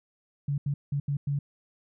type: tone bursts at uneven times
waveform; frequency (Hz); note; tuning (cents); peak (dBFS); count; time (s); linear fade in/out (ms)
sine; 142.1; C#3; +43; -25; 5; 0.48-0.58 / 0.66-0.74 / 0.92-1 / 1.08-1.17 / 1.27-1.39; 5
effects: none